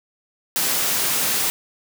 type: high-pass noise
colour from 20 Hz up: white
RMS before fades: -21 dBFS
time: 0.56-1.5 s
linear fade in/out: 0 ms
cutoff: 120 Hz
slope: 12 dB/octave
effects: none